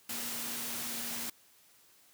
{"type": "tone in noise", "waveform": "sine", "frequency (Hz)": 235.7, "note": "A#3", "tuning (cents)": 19, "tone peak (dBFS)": -48, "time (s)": [0.09, 1.3], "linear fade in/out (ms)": 5, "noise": "white", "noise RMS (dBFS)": -38, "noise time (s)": [0.09, 1.3], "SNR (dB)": -13, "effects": ["white hiss -63 dBFS RMS until 2.13 s", "high-pass 80 Hz 12 dB/octave"]}